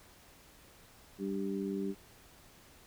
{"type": "harmonic tone", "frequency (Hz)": 98, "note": "G2", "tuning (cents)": 0, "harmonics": [2, 3, 4], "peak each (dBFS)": [-36, -39, -38], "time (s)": [1.18, 1.95], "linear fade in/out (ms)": 50, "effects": ["pink hiss -59 dBFS RMS until 2.86 s"]}